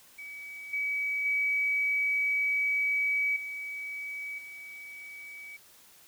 sine tone with level steps, 2277 Hz, C#7, 46 cents sharp, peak -40 / -28 / -25 / -35 / -42 dBFS, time 0.18-5.57 s, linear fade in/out 10 ms, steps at 0.73 / 1.25 / 3.36 / 4.38 s, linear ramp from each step 5 ms, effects white hiss -57 dBFS RMS until 6.07 s

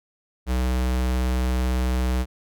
square tone, 63 Hz, B1, 35 cents sharp, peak -21 dBFS, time 0.46-2.26 s, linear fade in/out 50 ms, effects none

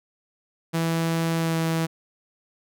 sawtooth tone with pitch glide, 164.81 to 163.2 Hz, E3 to E3, 0 to -17 cents, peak -18 dBFS, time 0.73-1.87 s, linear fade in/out 20 ms, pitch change -17 cents, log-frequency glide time 1.36-1.57 s, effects none

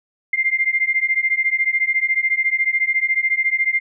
sine beating tone pair, 2093 / 2107 Hz, C7 / C7, 0 / +12 cents, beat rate 14 Hz, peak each -19 dBFS, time 0.33-3.8 s, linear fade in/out 5 ms, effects none

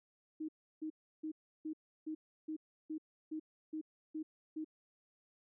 sine tone bursts, 312.5 Hz, D#4, 8 cents sharp, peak -38 dBFS, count 11, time 0.4-4.646 s, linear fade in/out 10 ms, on 86 ms, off 330 ms, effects none

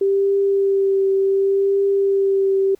sine tone with vibrato, 392 Hz, G4, in tune, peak -14 dBFS, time 0.01-2.75 s, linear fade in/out 5 ms, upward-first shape triangle, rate 0.68 Hz, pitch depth 20 cents each way, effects pink hiss -58 dBFS RMS until 2.79 s

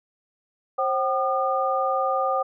sine tone cluster, 533 / 764 / 1213 Hz, C5 / G5 / D#6, +32 / -45 / -44 cents, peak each -25 dBFS, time 0.78-2.43 s, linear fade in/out 10 ms, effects none

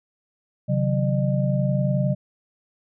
sine tone cluster, 134.8 / 154.4 / 186 / 604 Hz, C#3 / D#3 / F#3 / D5, -48 / -13 / +9 / +48 cents, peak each -21 / -30 / -24 / -28 dBFS, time 0.68-2.15 s, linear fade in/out 20 ms, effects none

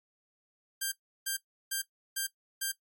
5% pulse tone bursts, 1587 Hz, G6, 21 cents sharp, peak -20 dBFS, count 5, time 0.81-2.72 s, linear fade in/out 10 ms, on 110 ms, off 340 ms, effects noise-tail reverb RT60 0.1 s tail -17 dB re dry + AAC 64 kbps

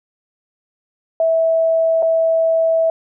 sine tone with dropouts, 653 Hz, E5, 17 cents flat, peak -12 dBFS, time 1.2-2.9 s, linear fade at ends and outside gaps 2 ms, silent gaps 2.024-2.028 s, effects none

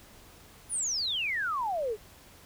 sine exponential sweep, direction down, 10410 to 400 Hz, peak -28 dBFS, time 0.69-1.97 s, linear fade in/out 50 ms, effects added 89 Hz sine -63 dBFS peak until 2.45 s + pink hiss -54 dBFS RMS until 2.45 s

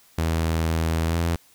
sawtooth tone with pitch glide, 81.4 to 83.98 Hz, E2 to E2, -21 to +33 cents, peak -17 dBFS, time 0.18-1.36 s, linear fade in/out 5 ms, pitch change +54 cents, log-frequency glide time 1.07-1.16 s, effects white hiss -56 dBFS RMS until 1.54 s

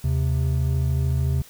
triangle tone pair together, 78.67 / 132.3 Hz, D#2 / C3, +20 / +20 cents, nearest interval major sixth, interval 900 cents, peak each -20 dBFS, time 0.04-1.42 s, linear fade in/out 5 ms, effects white hiss -48 dBFS RMS until 1.49 s

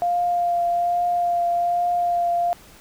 sine tone with vibrato, 698.5 Hz, F5, in tune, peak -18 dBFS, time 0.02-2.53 s, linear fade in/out 0 ms, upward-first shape triangle, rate 1.2 Hz, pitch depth 16 cents each way, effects pink hiss -48 dBFS RMS until 2.8 s

